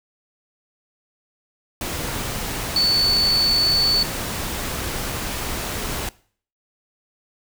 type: tone in noise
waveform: sine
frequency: 4471 Hz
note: C#8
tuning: 14 cents sharp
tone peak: -15 dBFS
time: 2.76-4.03 s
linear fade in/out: 2 ms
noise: pink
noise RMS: -27 dBFS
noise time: 1.81-6.09 s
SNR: +9 dB
effects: noise-tail reverb RT60 0.5 s tail -21 dB re dry